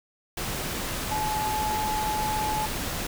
sine tone in noise, 857 Hz, A5, 46 cents flat, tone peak -26 dBFS, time 1.11-2.66 s, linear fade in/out 5 ms, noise pink, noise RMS -31 dBFS, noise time 0.37-3.07 s, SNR +2 dB, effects none

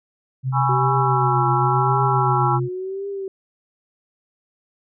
sine tone with tremolo, 130.81 Hz, C3, in tune, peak -18 dBFS, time 0.43-2.69 s, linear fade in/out 50 ms, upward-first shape sine, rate 7.6 Hz, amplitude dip 30%
sine chord, C# minor seventh, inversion second, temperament equal with one note detuned, 830.6 / 987.8 / 1108.7 / 1331.5 Hz, G#5 / B5 / C#6 / E6, 0 / 0 / 0 / +17 cents, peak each -21 / -24 / -25 / -23 dBFS, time 0.52-2.6 s, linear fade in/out 50 ms
sine tone with vibrato, 374.6 Hz, F#4, 21 cents sharp, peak -25 dBFS, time 0.69-3.28 s, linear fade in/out 2 ms, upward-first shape triangle, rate 0.94 Hz, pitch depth 120 cents each way
effects none

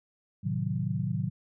sine chord, A diminished seventh, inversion none, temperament equal, 110 / 130.81 / 155.56 / 185 Hz, A2 / C3 / Eb3 / Gb3, 0 / 0 / 0 / 0 cents, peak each -33 dBFS, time 0.43-1.3 s, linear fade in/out 20 ms, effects none

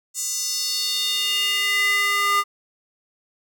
square tone with high-pass filter sweep, 404.3 Hz, G#4, 46 cents flat, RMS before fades -22 dBFS, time 0.14-2.44 s, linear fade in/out 50 ms, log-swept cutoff 7200 to 1300 Hz, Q 3.5, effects none

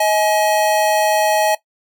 square tone pair together, 633 / 844.3 Hz, D#5 / G#5, +30 / +28 cents, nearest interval perfect fourth, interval 498 cents, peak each -17 dBFS, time 0-1.55 s, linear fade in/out 5 ms, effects noise-tail reverb RT60 0.1 s tail -17 dB re dry

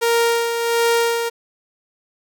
sawtooth tone with tremolo, 466.1 Hz, A#4, in tune, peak -10 dBFS, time 0.01-1.3 s, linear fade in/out 20 ms, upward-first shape sine, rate 1.4 Hz, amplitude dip 50%, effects none

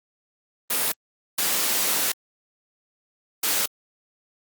white noise bursts at uneven times, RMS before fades -23 dBFS, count 3, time 0.7-0.92 / 1.38-2.12 / 3.43-3.66 s, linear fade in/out 5 ms, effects high-pass 200 Hz 12 dB/octave + Opus 32 kbps

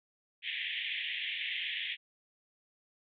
white band-pass noise, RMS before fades -37 dBFS, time 0.42-1.97 s, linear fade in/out 50 ms, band 1800 to 3500 Hz, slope 96 dB/octave, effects none

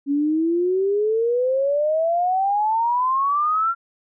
sine exponential sweep, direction up, 277.2 to 1381 Hz, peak -17 dBFS, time 0.06-3.75 s, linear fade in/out 50 ms, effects none

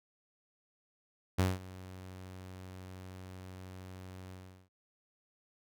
sawtooth tone with ADSR envelope, 92.9 Hz, F#2, 7 cents sharp, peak -21 dBFS, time 1.38-4.69 s, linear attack 14 ms, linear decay 190 ms, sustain -21 dB, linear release 380 ms, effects none

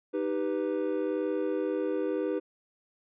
triangle chord, Eb augmented, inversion none, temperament equal, 311.1 / 392 / 493.9 Hz, Eb4 / G4 / B4, 0 / 0 / 0 cents, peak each -30 dBFS, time 0.13-2.4 s, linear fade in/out 20 ms, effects resampled to 8000 Hz

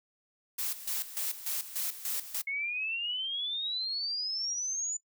blue noise with tremolo, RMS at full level -33 dBFS, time 0.58-2.42 s, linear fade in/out 10 ms, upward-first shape square, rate 3.4 Hz, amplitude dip 75%
sine exponential sweep, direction up, 2171 to 7040 Hz, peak -31 dBFS, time 2.47-4.97 s, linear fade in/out 5 ms
effects noise-tail reverb RT60 0.1 s tail -19 dB re dry

